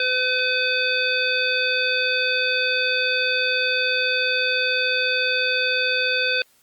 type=harmonic tone; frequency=507 Hz; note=B4; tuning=45 cents sharp; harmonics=1 / 3 / 5 / 7 / 9; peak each=-27 / -24 / -23 / -27 / -28 dBFS; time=0-6.42 s; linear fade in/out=2 ms; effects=white hiss -59 dBFS RMS until 6.62 s + Opus 32 kbps